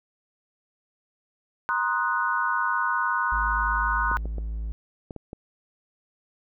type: chord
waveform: sine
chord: C half-diminished seventh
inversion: third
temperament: equal with one note detuned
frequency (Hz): 947 / 1046.5 / 1244.5 / 1480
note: Bb5 / C6 / Eb6 / Gb6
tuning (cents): +27 / 0 / 0 / 0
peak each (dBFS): -29 / -28 / -29 / -26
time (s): 1.69-4.17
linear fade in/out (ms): 0
type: tone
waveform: triangle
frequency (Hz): 54.7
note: A1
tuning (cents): -9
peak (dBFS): -26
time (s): 3.32-4.72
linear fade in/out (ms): 0
type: clicks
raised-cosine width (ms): 2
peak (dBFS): -23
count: 6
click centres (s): 4.115 / 4.256 / 4.383 / 5.108 / 5.163 / 5.331
effects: none